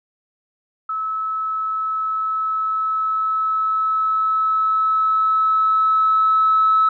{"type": "tone with level ramp", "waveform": "sine", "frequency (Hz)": 1299, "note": "E6", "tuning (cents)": -26, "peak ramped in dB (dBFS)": [-21, -11], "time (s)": [0.89, 6.89], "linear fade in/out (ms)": 5, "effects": ["tanh soft clip ceiling -7 dBFS"]}